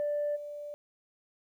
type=tone with level steps; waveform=sine; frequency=587.3 Hz; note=D5; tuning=in tune; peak=-27 / -38 dBFS; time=0-0.74 s; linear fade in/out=0 ms; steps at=0.35 s; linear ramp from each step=20 ms; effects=tanh soft clip ceiling -25 dBFS + 11-bit